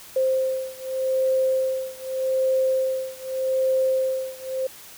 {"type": "beating tone pair", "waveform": "sine", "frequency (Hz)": [523.3, 524.13], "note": ["C5", "C5"], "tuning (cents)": [0, 3], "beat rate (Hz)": 0.83, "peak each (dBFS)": [-23, -24], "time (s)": [0.16, 4.67], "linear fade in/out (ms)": 5, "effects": ["white hiss -44 dBFS RMS until 4.97 s"]}